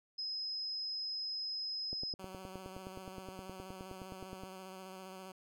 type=tone; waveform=sine; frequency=5090 Hz; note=D#8; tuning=39 cents sharp; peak=-37 dBFS; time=0.18-2.14 s; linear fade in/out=10 ms
type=click train; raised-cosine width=2 ms; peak=-32 dBFS; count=25; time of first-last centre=1.93-4.435 s; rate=9.58 Hz
type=tone with vibrato; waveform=10% pulse; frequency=188.3 Hz; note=F#3; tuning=31 cents sharp; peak=-39 dBFS; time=2.19-5.32 s; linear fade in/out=5 ms; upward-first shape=square; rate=15 Hz; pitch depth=20 cents each way
effects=none